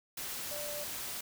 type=tone in noise; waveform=sine; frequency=589 Hz; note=D5; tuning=5 cents sharp; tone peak=-41 dBFS; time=0.51-0.84 s; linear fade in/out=5 ms; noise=white; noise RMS=-40 dBFS; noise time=0.17-1.21 s; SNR=-4 dB; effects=none